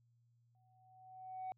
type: tone with exponential growth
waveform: sine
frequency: 750 Hz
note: F#5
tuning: 23 cents sharp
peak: -37 dBFS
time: 0.55-1.52 s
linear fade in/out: 0 ms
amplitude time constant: 210 ms
effects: tanh soft clip ceiling -39 dBFS + added 118 Hz sine -70 dBFS peak until 1.57 s